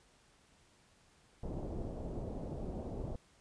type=low-pass noise; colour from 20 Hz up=pink; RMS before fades=-41 dBFS; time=1.43-3.16 s; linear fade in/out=5 ms; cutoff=680 Hz; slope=24 dB/octave; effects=pink hiss -67 dBFS RMS until 3.4 s + resampled to 22050 Hz

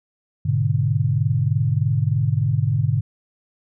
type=chord; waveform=sine; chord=G# diminished; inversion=none; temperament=equal; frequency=103.83 / 123.47 / 146.83 Hz; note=G#2 / B2 / D3; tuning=0 / 0 / 0 cents; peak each=-21 dBFS; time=0.45-3.01 s; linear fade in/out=10 ms; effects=none

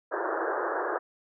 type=band-pass noise; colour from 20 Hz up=pink; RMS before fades=-30 dBFS; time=0.11-0.99 s; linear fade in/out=20 ms; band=330 to 1700 Hz; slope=96 dB/octave; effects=none

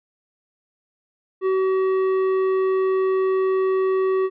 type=tone with tanh clipping; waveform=triangle; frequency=379.1 Hz; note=F#4; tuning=42 cents sharp; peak=-19 dBFS; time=1.41-4.3 s; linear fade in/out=50 ms; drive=14 dB; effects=none

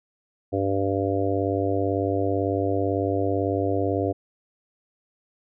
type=harmonic tone; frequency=98 Hz; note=G2; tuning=in tune; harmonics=1 / 3 / 4 / 5 / 6 / 7; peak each=-28 / -27 / -28 / -28 / -31 / -30 dBFS; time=0.52-4.13 s; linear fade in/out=20 ms; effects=none

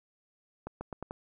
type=accelerating click train; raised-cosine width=1 ms; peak=-24 dBFS; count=5; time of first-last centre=0.67-1.109 s; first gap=140 ms; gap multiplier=0.84; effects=none

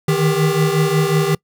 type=tone cluster; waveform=square; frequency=153.2 / 158.7 / 397.2 Hz; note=D#3 / D#3 / G4; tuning=-27 / +35 / +23 cents; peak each=-19 dBFS; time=0.08-1.35 s; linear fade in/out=5 ms; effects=noise-tail reverb RT60 0.1 s tail -25 dB re dry

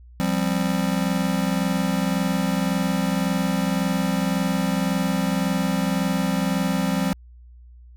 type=chord; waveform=square; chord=F suspended second; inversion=none; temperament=just; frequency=174.61 / 196.44 / 261.9 Hz; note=F3 / G3 / C4; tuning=0 / +4 / +2 cents; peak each=-25 / -25 / -27 dBFS; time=0.2-7.13 s; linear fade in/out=0 ms; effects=added 60 Hz sine -43 dBFS peak until 7.96 s

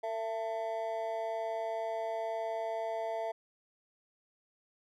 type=tone with amplitude modulation; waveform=triangle; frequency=670 Hz; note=E5; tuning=28 cents sharp; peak=-27 dBFS; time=0.03-3.32 s; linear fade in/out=10 ms; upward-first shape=sine; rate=219 Hz; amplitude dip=95%; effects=none

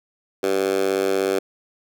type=tone with high-pass filter; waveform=10% pulse; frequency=96.6 Hz; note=G2; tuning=25 cents flat; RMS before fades=-21 dBFS; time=0.43-1.39 s; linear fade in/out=5 ms; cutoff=400 Hz; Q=2.6; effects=none

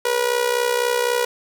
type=tone with amplitude modulation; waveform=sawtooth; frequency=484.1 Hz; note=B4; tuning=35 cents flat; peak=-11 dBFS; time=0.05-1.25 s; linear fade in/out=5 ms; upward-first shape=sine; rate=63.9 Hz; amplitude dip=70%; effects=none

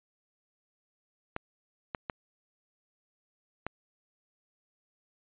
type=clicks; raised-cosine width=0.5 ms; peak=-18 dBFS; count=4; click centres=1.364 / 1.948 / 2.098 / 3.666 s; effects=resampled to 8000 Hz

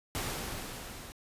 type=noise with level ramp; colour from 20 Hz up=pink; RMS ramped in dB=-34 to -47 dBFS; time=0.15-1.12 s; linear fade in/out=0 ms; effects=resampled to 32000 Hz

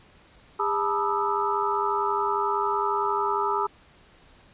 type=tone cluster; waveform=sine; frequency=406.1 / 873 / 968 / 1216 / 1307 Hz; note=G#4 / A5 / B5 / D#6 / E6; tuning=-39 / -14 / -35 / -40 / -15 cents; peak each=-29 dBFS; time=0.59-3.67 s; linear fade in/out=10 ms; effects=pink hiss -55 dBFS RMS until 4.53 s + resampled to 8000 Hz

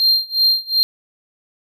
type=tone with tremolo; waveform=triangle; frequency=4186 Hz; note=C8; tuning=in tune; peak=-9 dBFS; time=0-0.83 s; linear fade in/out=0 ms; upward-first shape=sine; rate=2.7 Hz; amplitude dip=95%; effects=none

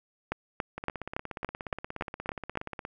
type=two click trains; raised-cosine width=0.5 ms; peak=-21 / -14 dBFS; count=36 / 9; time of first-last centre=0.78-2.851 / 0.32-2.574 s; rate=16.9 / 3.55 Hz; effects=none

